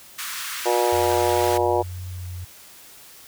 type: high-pass noise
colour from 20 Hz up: pink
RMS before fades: -31 dBFS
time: 0.18-1.58 s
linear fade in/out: 10 ms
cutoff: 1100 Hz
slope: 48 dB/octave
type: harmonic tone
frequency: 120.1 Hz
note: B2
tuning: 48 cents flat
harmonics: 3 / 4 / 5 / 6 / 7 / 8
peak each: -23 / -24 / -25 / -26 / -26 / -27 dBFS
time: 0.65-1.83 s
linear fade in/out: 20 ms
type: tone with pitch glide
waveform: sine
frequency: 87.2 to 90.17 Hz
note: F2 to F#2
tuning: -2 to -44 cents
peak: -30 dBFS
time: 0.92-2.45 s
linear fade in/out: 10 ms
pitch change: +58 cents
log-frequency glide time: 1.23-1.98 s
effects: white hiss -46 dBFS RMS until 3.27 s